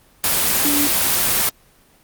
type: tone in noise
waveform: sine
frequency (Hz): 290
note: D4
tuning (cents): -22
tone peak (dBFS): -19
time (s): 0.65-0.87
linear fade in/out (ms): 0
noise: white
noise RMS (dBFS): -17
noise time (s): 0.24-1.49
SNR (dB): -5
effects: pink hiss -53 dBFS RMS until 2.03 s + Opus 24 kbps